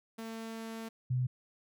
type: tone pair in turn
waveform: sawtooth / sine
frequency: 225.1 / 126.33 Hz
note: A3 / B2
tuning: +40 / +40 cents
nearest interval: minor seventh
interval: 1000 cents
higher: first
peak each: -36 / -28 dBFS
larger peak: second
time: 0.18-0.89 / 1.1-1.27 s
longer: first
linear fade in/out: 10 ms
effects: none